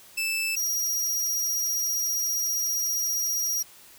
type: tone pair in turn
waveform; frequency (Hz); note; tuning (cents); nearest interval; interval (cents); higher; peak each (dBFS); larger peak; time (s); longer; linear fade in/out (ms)
sawtooth; 2637 / 5705; E7 / F8; 0 / +36; octave + minor second; 1336; second; -22; neither; 0.17-0.56 / 0.56-3.63; second; 10
effects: white hiss -51 dBFS RMS until 3.98 s